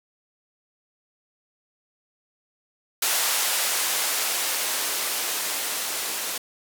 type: noise with band-pass filter sweep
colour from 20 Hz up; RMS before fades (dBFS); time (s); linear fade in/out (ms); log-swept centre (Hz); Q
violet; -26; 3.02-6.38; 5; 610 to 280; 0.73
effects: none